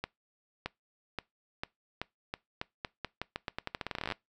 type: accelerating click train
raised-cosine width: 0.3 ms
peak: -18 dBFS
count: 28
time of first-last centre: 0.04-4.122 s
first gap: 620 ms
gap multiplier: 0.85
effects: noise-tail reverb RT60 0.2 s tail -23 dB re dry